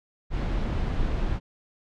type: noise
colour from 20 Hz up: brown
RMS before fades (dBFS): -26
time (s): 0.3-1.4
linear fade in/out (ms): 50
effects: low-pass 4000 Hz 12 dB/octave